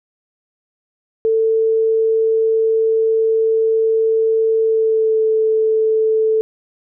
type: tone with pitch glide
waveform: sine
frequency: 445.4 to 439.5 Hz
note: A4 to A4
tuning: +21 to -2 cents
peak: -12 dBFS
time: 1.25-6.41 s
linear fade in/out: 0 ms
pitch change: -23 cents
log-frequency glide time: 4.61-5.21 s
effects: none